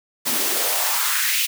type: noise with high-pass filter sweep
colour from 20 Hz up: white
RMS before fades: -21 dBFS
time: 0.25-1.47 s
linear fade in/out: 20 ms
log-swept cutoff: 220 to 2800 Hz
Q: 2.5
effects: none